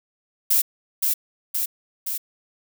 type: noise with echo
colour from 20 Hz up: violet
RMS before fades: -18 dBFS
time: 0.5-0.62 s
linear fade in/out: 10 ms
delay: 520 ms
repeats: 3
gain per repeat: -3 dB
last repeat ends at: 2.18 s
effects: none